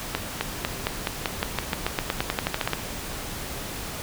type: accelerating click train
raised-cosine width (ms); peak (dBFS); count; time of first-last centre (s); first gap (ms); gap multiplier
0.3; -7; 20; 0.15-2.733; 260; 0.92
effects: pink hiss -34 dBFS RMS until 4.02 s